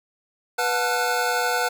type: tone cluster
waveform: square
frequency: 490.9 / 724 / 878 / 1370 / 1484 Hz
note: B4 / F#5 / A5 / F6 / F#6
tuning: -10 / -38 / -4 / -34 / +5 cents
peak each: -28 / -27 / -29 / -31 / -27 dBFS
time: 0.58-1.69 s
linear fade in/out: 10 ms
effects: none